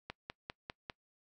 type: click train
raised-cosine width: 0.3 ms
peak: -24 dBFS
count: 5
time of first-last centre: 0.1-0.898 s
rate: 5.01 Hz
effects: noise-tail reverb RT60 0.1 s tail -24 dB re dry